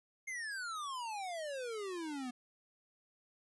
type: exponential sweep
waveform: square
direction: down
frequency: 2146 to 241.9 Hz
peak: -40 dBFS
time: 0.27-2.31 s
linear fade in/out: 10 ms
effects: resampled to 24000 Hz + 13-bit